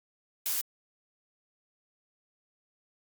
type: noise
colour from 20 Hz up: blue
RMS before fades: -30 dBFS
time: 0.46-0.61 s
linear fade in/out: 0 ms
effects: Opus 48 kbps